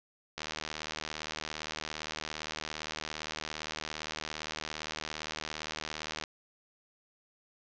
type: click train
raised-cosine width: 0.2 ms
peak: -19 dBFS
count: 455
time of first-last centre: 0.38-6.238 s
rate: 77.5 Hz
effects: resampled to 16000 Hz + 9-bit